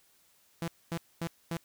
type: tone bursts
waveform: sawtooth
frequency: 167.3 Hz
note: E3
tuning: 26 cents sharp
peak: -28 dBFS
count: 4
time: 0.62-1.568 s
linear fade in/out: 0 ms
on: 57 ms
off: 240 ms
effects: white hiss -66 dBFS RMS until 1.64 s

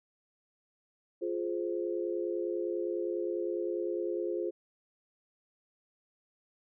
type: chord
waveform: sine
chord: F minor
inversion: none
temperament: just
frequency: 349.2 / 419.1 / 523.8 Hz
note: F4 / Ab4 / C5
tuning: 0 / +16 / +2 cents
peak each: -33 / -36 / -38 dBFS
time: 1.21-4.51 s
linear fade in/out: 20 ms
effects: none

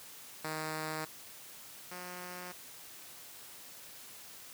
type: tone pair in turn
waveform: 5% pulse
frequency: 156.4 / 179.52 Hz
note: D#3 / F3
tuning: +9 / +48 cents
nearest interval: major second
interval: 239 cents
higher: second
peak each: -25 / -32 dBFS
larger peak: first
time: 0.44-1.05 / 1.91-2.52 s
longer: neither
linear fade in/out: 5 ms
effects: white hiss -51 dBFS RMS until 4.53 s + high-pass 80 Hz 12 dB/octave

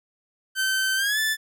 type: tone with pitch glide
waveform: sawtooth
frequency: 1542 to 1750.9 Hz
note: G6 to A6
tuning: -29 to -9 cents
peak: -18 dBFS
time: 0.55-1.37 s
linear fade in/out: 50 ms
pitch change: +220 cents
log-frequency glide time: 0.96-1.19 s
effects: none

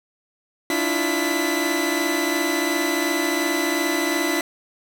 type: tone cluster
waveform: sawtooth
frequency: 290.5 / 324.9 / 347.7 / 1996 Hz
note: D4 / E4 / F4 / B6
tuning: -19 / -25 / -8 / +18 cents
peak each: -22 dBFS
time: 0.7-4.41 s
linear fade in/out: 2 ms
effects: none

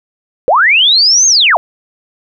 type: linear two-way sweep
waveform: sine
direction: up then down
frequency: 454 to 6540 to 573 Hz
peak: -5 dBFS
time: 0.48-1.57 s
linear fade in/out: 0 ms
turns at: 1.27 s
effects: none

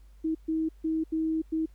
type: tone bursts at uneven times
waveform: sine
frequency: 319.1 Hz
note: D#4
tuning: 44 cents sharp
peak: -25 dBFS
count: 5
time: 0.24-0.35 / 0.48-0.69 / 0.84-1.04 / 1.12-1.42 / 1.52-1.66 s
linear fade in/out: 10 ms
effects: added 50 Hz sine -50 dBFS peak until 1.74 s + pink hiss -69 dBFS RMS until 1.74 s

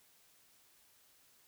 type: silence
effects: white hiss -67 dBFS RMS until 1.47 s

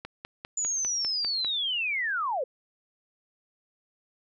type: click train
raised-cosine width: 0.3 ms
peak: -21 dBFS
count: 8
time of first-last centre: 0.05-1.447 s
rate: 5.01 Hz
type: linear sweep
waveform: sine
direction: down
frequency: 7040 to 474.4 Hz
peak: -26 dBFS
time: 0.57-2.44 s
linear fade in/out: 5 ms
effects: none

